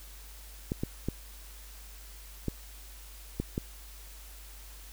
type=clicks; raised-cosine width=3 ms; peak=-17 dBFS; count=6; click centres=0.719 / 0.835 / 1.086 / 2.483 / 3.4 / 3.579 s; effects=added 50 Hz sine -47 dBFS peak until 4.92 s + white hiss -52 dBFS RMS until 4.92 s

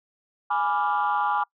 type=chord; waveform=sine; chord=G# diminished seventh; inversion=none; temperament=equal; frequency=830.6 / 987.8 / 1174.7 / 1396.9 Hz; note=G#5 / B5 / D6 / F6; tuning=0 / 0 / 0 / 0 cents; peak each=-24 / -27 / -26 / -30 dBFS; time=0.5-1.44 s; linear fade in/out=10 ms; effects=noise-tail reverb RT60 0.1 s tail -25 dB re dry + tanh soft clip ceiling -14 dBFS

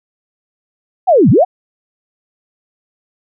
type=linear two-way sweep; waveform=sine; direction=down then up; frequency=796 to 101.7 to 796 Hz; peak=-5 dBFS; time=1.07-1.45 s; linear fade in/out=20 ms; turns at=1.3 s; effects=none

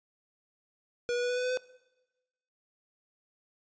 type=tone with pitch steps; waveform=square; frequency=482.5 / 486.4 / 490.4 / 494.3 / 498.4 / 502.4 / 506.5 Hz; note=B4 / B4 / B4 / B4 / B4 / B4 / B4; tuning=-40 / -26 / -12 / +1 / +16 / +30 / +44 cents; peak=-29 dBFS; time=1.09-1.573 s; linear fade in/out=0 ms; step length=69 ms; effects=noise-tail reverb RT60 1.0 s tail -20 dB re dry + resampled to 16000 Hz

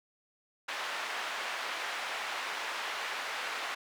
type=band-pass noise; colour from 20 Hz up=white; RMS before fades=-37 dBFS; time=0.68-3.75 s; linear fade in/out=10 ms; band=700 to 2300 Hz; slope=12 dB/octave; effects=none

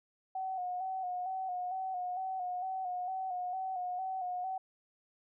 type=tone with vibrato; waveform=sine; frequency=740 Hz; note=F#5; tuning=in tune; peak=-34 dBFS; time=0.35-4.58 s; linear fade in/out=5 ms; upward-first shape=square; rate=2.2 Hz; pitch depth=41 cents each way; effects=none

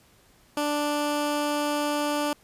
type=tone; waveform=15% pulse; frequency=294 Hz; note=D4; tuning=2 cents sharp; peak=-18 dBFS; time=0.57-2.33 s; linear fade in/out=2 ms; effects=pink hiss -59 dBFS RMS until 2.43 s + resampled to 32000 Hz

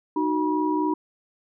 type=tone cluster; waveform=sine; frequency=306.6 / 370.2 / 966 Hz; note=D#4 / F#4 / B5; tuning=-25 / +1 / -39 cents; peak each=-23 / -28 / -26 dBFS; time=0.16-0.94 s; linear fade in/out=5 ms; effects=none

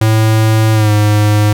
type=tone with pitch glide; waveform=square; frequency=110 to 105.03 Hz; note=A2 to G#2; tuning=0 to +20 cents; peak=-8 dBFS; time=0.01-1.53 s; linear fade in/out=5 ms; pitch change=-80 cents; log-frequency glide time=0.73-0.91 s; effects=none

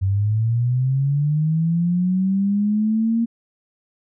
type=linear sweep; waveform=sine; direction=up; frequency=94.1 to 233.1 Hz; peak=-16 dBFS; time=0.01-3.26 s; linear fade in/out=20 ms; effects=none

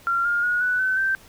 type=tone with pitch steps; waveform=sine; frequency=1378 / 1412.7 / 1448.2 / 1484.6 / 1521.9 / 1560.2 Hz; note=F6 / F6 / F#6 / F#6 / F#6 / G6; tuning=-24 / +19 / -38 / +5 / +48 / -9 cents; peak=-19 dBFS; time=0.07-1.15 s; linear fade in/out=0 ms; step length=180 ms; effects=pink hiss -50 dBFS RMS until 1.28 s

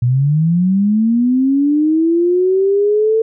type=linear sweep; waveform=sine; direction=up; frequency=117.9 to 448.8 Hz; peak=-10 dBFS; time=0.02-3.22 s; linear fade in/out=5 ms; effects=none

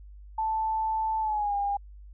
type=tone with pitch glide; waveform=sine; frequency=880 to 807 Hz; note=A5 to G#5; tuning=0 to -50 cents; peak=-25 dBFS; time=0.38-1.77 s; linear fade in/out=5 ms; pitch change=-150 cents; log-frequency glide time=1.2-1.55 s; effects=added 50 Hz sine -44 dBFS peak until 2.13 s

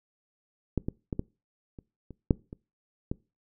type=clicks; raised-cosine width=3 ms; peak=-13 / -17 / -18 / -16 / -30 / -30 / -7 / -27 / -17 dBFS; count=9; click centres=0.777 / 0.885 / 1.128 / 1.194 / 1.788 / 2.107 / 2.308 / 2.529 / 3.115 s; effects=noise-tail reverb RT60 0.3 s tail -23 dB re dry

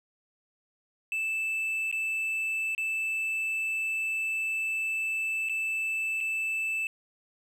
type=tone with dropouts; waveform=triangle; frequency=2637 Hz; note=E7; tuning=in tune; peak=-26 dBFS; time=1.12-6.87 s; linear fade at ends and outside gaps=1 ms; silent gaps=1.914-1.926 / 2.749-2.779 / 5.488-5.495 / 6.205-6.209 s; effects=none

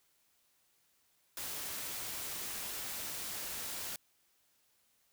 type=noise; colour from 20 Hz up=white; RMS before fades=-41 dBFS; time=1.37-3.96 s; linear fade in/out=2 ms; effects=white hiss -73 dBFS RMS until 5.12 s

